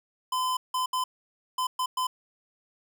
square tone bursts at uneven times, 1020 Hz, C6, 44 cents flat, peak -26 dBFS, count 6, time 0.32-0.57 / 0.74-0.86 / 0.93-1.04 / 1.58-1.67 / 1.79-1.86 / 1.97-2.07 s, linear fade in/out 5 ms, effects none

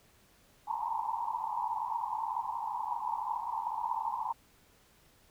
white band-pass noise, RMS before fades -35 dBFS, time 0.67-4.33 s, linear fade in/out 10 ms, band 850 to 990 Hz, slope 96 dB/octave, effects pink hiss -64 dBFS RMS until 5.3 s

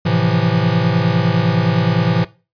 square chord, F major seventh, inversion first, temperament equal, 110 / 130.81 / 164.81 / 174.61 Hz, A2 / C3 / E3 / F3, 0 / 0 / 0 / 0 cents, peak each -20 / -21 / -18 / -20 dBFS, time 0.05-2.25 s, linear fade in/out 10 ms, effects noise-tail reverb RT60 0.3 s tail -18 dB re dry + resampled to 11025 Hz

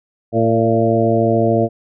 harmonic tone with a mistuned harmonic, 113.4 Hz, A#2, 47 cents flat, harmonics 1 / 2 / 3 / 4 / 5 / 6, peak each -19 / -19 / -19 / -19 / -19 / -19 dBFS, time 0.32-1.69 s, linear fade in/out 50 ms, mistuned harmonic 5, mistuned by +31 cents, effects none

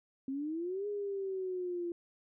sine exponential two-way sweep, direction up then down, 262.6 to 415.3 to 342 Hz, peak -34 dBFS, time 0.28-1.92 s, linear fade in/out 2 ms, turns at 0.87 s, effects none

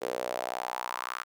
sawtooth tone with high-pass filter sweep, 61.74 Hz, B1, in tune, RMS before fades -35 dBFS, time 0.01-1.24 s, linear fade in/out 20 ms, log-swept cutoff 460 to 1300 Hz, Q 3.6, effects none

